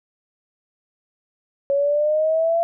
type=linear sweep; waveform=sine; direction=up; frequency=554 to 680 Hz; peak=-16 dBFS; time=1.7-2.63 s; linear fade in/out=0 ms; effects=none

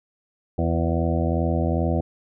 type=harmonic tone with a mistuned harmonic; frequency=82.41 Hz; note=E2; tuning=in tune; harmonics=1 / 2 / 3 / 4 / 6 / 7 / 8 / 9; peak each=-23 / -26 / -28 / -29 / -31 / -31 / -32 / -33 dBFS; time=0.58-2.01 s; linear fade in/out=5 ms; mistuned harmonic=4; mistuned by=+43 cents; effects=none

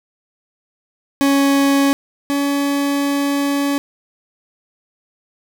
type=tone pair in turn; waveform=40% pulse; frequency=277.9 / 282.3 Hz; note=C#4 / C#4; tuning=+4 / +32 cents; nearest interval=unison; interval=28 cents; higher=second; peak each=-11 / -15 dBFS; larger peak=first; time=1.21-1.93 / 2.3-3.78 s; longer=second; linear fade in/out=0 ms; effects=none

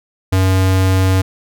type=tone; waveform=square; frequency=94.3 Hz; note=F#2; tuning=33 cents sharp; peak=-11 dBFS; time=0.32-1.22 s; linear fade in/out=10 ms; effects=none

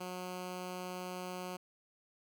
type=tone; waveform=10% pulse; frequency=181.9 Hz; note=F#3; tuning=29 cents flat; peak=-32 dBFS; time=0-1.57 s; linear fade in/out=10 ms; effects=none

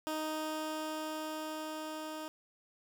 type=tone with level ramp; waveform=15% pulse; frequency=311.1 Hz; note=D#4; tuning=in tune; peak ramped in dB=-28 to -34 dBFS; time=0.07-2.28 s; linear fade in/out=0 ms; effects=none

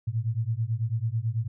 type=beating tone pair; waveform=sine; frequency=109.1 / 118.2 Hz; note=A2 / A#2; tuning=-14 / +24 cents; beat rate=9.1 Hz; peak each=-28 dBFS; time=0.07-1.48 s; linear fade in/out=10 ms; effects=none

